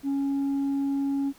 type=tone; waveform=sine; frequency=277.2 Hz; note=C#4; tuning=in tune; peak=-21 dBFS; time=0.03-1.33 s; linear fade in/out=50 ms; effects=tanh soft clip ceiling -23 dBFS + pink hiss -55 dBFS RMS until 1.38 s